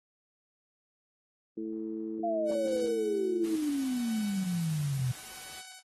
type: harmonic tone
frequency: 110 Hz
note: A2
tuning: in tune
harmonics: 2 / 3 / 4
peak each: -40 / -35 / -43 dBFS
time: 1.57-3.56 s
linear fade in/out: 5 ms
type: exponential sweep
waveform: sine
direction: down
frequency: 699 to 123.4 Hz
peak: -28 dBFS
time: 2.23-5.12 s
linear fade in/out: 10 ms
type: tone with tremolo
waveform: 5% pulse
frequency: 750 Hz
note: F#5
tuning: 23 cents sharp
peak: -34 dBFS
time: 2.45-5.83 s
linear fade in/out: 50 ms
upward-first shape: triangle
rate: 0.72 Hz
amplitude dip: 95%
type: noise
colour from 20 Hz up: white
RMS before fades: -46 dBFS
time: 3.43-5.62 s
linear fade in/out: 20 ms
effects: AAC 32 kbps